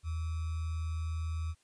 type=tone with sample-and-hold; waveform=sine; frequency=81 Hz; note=E2; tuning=30 cents flat; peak=-32 dBFS; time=0.03-1.55 s; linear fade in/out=50 ms; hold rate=1225 Hz; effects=white hiss -70 dBFS RMS until 1.63 s + resampled to 22050 Hz